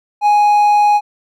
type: tone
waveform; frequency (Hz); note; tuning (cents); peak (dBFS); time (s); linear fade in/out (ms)
triangle; 830.6; G#5; 0; -6; 0.21-1.01; 50
effects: none